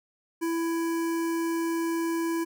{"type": "tone with notch filter", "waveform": "square", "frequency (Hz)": 332.2, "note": "E4", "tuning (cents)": 13, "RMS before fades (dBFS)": -28, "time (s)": [0.41, 2.45], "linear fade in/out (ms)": 20, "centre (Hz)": 3600, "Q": 1.1, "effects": []}